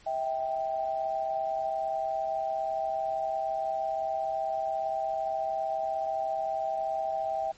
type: tone pair together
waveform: sine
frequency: 646.4 / 784 Hz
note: E5 / G5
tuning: -34 / 0 cents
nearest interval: minor third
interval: 334 cents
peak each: -31 / -30 dBFS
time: 0.06-7.52 s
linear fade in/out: 10 ms
effects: pink hiss -57 dBFS RMS until 7.57 s + MP3 32 kbps